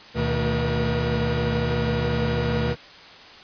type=tone cluster; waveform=45% pulse; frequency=73.7 / 121.8 / 156.3 / 224 / 480.9 Hz; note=D2 / B2 / D#3 / A3 / B4; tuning=+7 / -24 / +8 / +31 / -46 cents; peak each=-29 / -27 / -28 / -29 / -27 dBFS; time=0.14-2.76 s; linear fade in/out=50 ms; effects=white hiss -44 dBFS RMS until 3.43 s + resampled to 11025 Hz